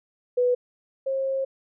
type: tone pair in turn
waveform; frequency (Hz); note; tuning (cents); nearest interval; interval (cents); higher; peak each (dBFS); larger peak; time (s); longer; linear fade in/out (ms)
sine; 493.8 / 536.6; B4 / C5; 0 / +44; minor second; 144; second; -18 / -23; first; 0.37-0.55 / 1.06-1.45; second; 10
effects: none